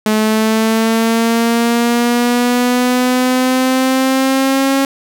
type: linear sweep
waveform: sawtooth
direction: up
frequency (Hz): 214.7 to 273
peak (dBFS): -7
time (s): 0.06-4.85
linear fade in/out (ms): 2
effects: none